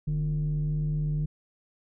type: tone pair together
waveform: sine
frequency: 42.18 / 150.3 Hz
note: E1 / D3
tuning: +41 / +40 cents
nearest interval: octave + minor seventh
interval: 2199 cents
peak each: -30 / -24 dBFS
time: 0.07-1.26 s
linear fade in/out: 10 ms
effects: tanh soft clip ceiling -22 dBFS

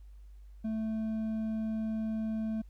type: tone with hard clipping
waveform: triangle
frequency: 220 Hz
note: A3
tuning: in tune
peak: -32 dBFS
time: 0.64-2.62 s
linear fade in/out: 10 ms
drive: 7 dB
effects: added 50 Hz sine -48 dBFS peak until 2.69 s + pink hiss -75 dBFS RMS until 2.69 s

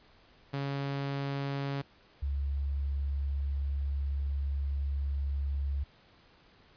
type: tone pair in turn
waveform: sawtooth / sine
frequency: 139.3 / 69.79 Hz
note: C#3 / C#2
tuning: +9 / +12 cents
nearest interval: octave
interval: 1197 cents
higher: first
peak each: -28 / -29 dBFS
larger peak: first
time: 0.53-1.82 / 2.22-5.84 s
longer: second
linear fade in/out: 10 ms
effects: pink hiss -61 dBFS RMS until 6.76 s + resampled to 11025 Hz

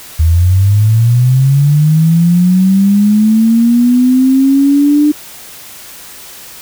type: linear sweep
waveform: sine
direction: up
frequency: 77.78 to 300 Hz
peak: -5 dBFS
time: 0.19-5.12 s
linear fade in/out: 10 ms
effects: white hiss -32 dBFS RMS until 6.61 s

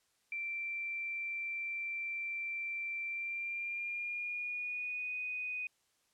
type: tone with pitch glide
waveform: sine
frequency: 2349 to 2489 Hz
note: D7 to D#7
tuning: 0 to 0 cents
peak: -36 dBFS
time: 0.32-5.67 s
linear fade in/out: 2 ms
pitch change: +100 cents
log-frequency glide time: 3.06-5.16 s
effects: white hiss -75 dBFS RMS until 6.13 s + low-pass 10000 Hz 12 dB/octave

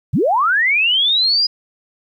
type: linear sweep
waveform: sine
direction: up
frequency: 87.31 to 4969 Hz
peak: -12 dBFS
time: 0.13-1.47 s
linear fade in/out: 10 ms
effects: 9-bit

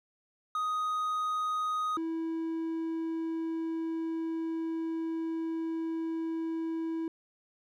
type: tone pair in turn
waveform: triangle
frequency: 1248 / 326.4 Hz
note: D#6 / E4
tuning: +5 / -17 cents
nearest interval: octave + major seventh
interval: 2322 cents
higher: first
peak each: -27 / -29 dBFS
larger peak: first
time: 0.55-1.97 / 1.97-7.08 s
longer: second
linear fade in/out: 2 ms
effects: none

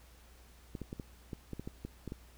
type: clicks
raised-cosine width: 3 ms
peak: -27 dBFS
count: 11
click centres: 0.752 / 0.817 / 0.929 / 0.998 / 1.332 / 1.533 / 1.596 / 1.675 / 1.85 / 2.077 / 2.121 s
effects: added 60 Hz sine -57 dBFS peak until 2.37 s + pink hiss -62 dBFS RMS until 2.37 s

